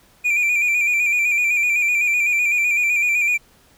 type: tone with vibrato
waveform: triangle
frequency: 2400 Hz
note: D7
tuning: 37 cents sharp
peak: -14 dBFS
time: 0.24-3.38 s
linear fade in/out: 20 ms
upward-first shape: square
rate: 7.9 Hz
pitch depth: 40 cents each way
effects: pink hiss -54 dBFS RMS until 3.77 s